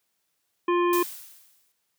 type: harmonic tone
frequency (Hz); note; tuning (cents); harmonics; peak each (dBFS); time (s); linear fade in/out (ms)
350.4; F4; +6; 1 / 3 / 5 / 7 / 9; -21 / -25 / -37 / -36 / -43; 0.68-1.03; 5
type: noise with exponential decay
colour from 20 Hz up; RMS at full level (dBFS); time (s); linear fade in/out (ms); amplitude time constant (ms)
blue; -30; 0.93-1.72; 1; 170
effects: white hiss -75 dBFS RMS until 1.98 s + high-pass 80 Hz 12 dB/octave